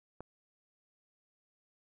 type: click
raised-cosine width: 1 ms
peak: -30 dBFS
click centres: 0.206 s
effects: none